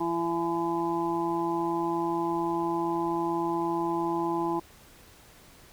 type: harmonic tone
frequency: 168.7 Hz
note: E3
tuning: 40 cents sharp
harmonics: 1 / 2 / 4 / 5 / 6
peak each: -39 / -28 / -39 / -32 / -33 dBFS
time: 0-4.6 s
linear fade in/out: 10 ms
effects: pink hiss -54 dBFS RMS until 5.72 s